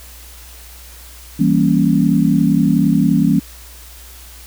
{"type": "chord", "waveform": "sine", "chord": "E diminished seventh", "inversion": "none", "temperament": "equal", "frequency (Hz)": [164.81, 196, 233.1, 277.2], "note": ["E3", "G3", "Bb3", "Db4"], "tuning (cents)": [0, 0, 0, 0], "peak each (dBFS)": -16, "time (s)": [1.39, 3.4], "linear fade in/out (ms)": 10, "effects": ["added 60 Hz sine -38 dBFS peak until 4.46 s", "white hiss -40 dBFS RMS until 4.46 s"]}